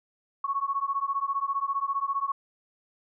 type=beating tone pair; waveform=sine; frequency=1100 / 1115 Hz; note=C#6 / C#6; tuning=-14 / +10 cents; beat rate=15 Hz; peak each=-29 dBFS; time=0.44-2.32 s; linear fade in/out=5 ms; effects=none